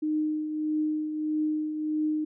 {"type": "tone with tremolo", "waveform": "sine", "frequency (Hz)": 307.1, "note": "D#4", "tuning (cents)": -23, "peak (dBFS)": -23, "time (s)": [0.02, 2.25], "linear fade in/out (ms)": 10, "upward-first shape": "triangle", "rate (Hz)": 1.6, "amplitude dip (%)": 55, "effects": []}